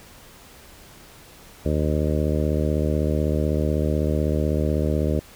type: harmonic tone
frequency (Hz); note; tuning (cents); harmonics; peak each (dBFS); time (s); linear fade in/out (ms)
76; D#2; -40; 1 / 2 / 3 / 4 / 5 / 6 / 7 / 8; -23 / -26 / -28 / -29 / -30 / -31 / -31 / -32; 1.65-5.2; 10
effects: pink hiss -47 dBFS RMS until 5.35 s